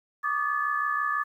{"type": "tone cluster", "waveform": "sine", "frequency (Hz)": [1153, 1219, 1726], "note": ["D6", "D#6", "A6"], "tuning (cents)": [-32, -36, -34], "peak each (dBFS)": -29, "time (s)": [0.23, 1.24], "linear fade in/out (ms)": 20, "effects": ["10-bit"]}